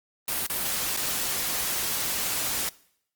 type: noise with dropouts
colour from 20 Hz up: white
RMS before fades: -28 dBFS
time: 0.28-2.69 s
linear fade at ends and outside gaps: 2 ms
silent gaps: 0.466-0.498 / 0.966-0.972 s
effects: noise-tail reverb RT60 0.7 s tail -22 dB re dry + Opus 32 kbps